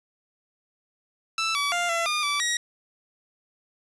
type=tone with pitch steps; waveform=15% pulse; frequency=1324 / 1144 / 699 / 674 / 1212 / 1157 / 1899 Hz; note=E6 / D6 / F5 / E5 / D#6 / D6 / A#6; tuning=+7 / -46 / +1 / +38 / -46 / -26 / +32 cents; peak=-17 dBFS; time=1.38-2.57 s; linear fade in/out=2 ms; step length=170 ms; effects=resampled to 24000 Hz + 8-bit